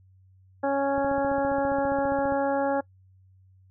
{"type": "harmonic tone", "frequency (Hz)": 277.2, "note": "C#4", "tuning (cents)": 0, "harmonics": [1, 2, 3, 4, 5, 6], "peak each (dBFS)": [-29, -25, -28, -39, -37, -38], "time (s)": [0.63, 2.81], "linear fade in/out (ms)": 10}
{"type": "click train", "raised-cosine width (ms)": 3, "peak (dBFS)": -25, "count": 21, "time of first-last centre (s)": [0.98, 2.322], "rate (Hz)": 14.9}
{"effects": ["noise-tail reverb RT60 0.1 s tail -22 dB re dry", "added 94 Hz sine -54 dBFS peak until 3.7 s"]}